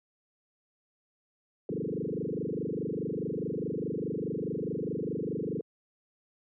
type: tone with frequency modulation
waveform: sine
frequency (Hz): 304.6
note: D#4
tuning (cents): -37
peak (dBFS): -30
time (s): 1.69-5.61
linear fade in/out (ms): 2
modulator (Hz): 24.8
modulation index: 6.9
effects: high-pass 100 Hz 12 dB/octave